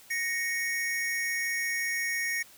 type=tone pair together; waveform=square; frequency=1864.7 / 2219 Hz; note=A#6 / C#7; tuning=0 / +1 cents; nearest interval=minor third; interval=301 cents; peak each=-31 / -33 dBFS; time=0.1-2.43 s; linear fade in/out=10 ms; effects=white hiss -54 dBFS RMS until 2.57 s